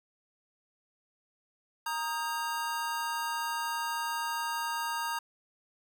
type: chord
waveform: square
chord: Eb major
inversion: second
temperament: equal with one note detuned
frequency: 932.3 / 1244.5 / 1607.4 Hz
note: Bb5 / Eb6 / G6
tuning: 0 / 0 / +43 cents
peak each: -34 / -39 / -39 dBFS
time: 1.86-5.19 s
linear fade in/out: 5 ms
effects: none